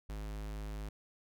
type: tone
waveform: square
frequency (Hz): 52.2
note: G#1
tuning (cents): +10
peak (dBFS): -40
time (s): 0.09-0.89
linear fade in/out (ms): 5
effects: none